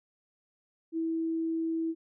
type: tone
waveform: sine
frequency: 326.4 Hz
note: E4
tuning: 17 cents flat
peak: -28 dBFS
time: 0.92-1.95 s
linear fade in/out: 50 ms
effects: none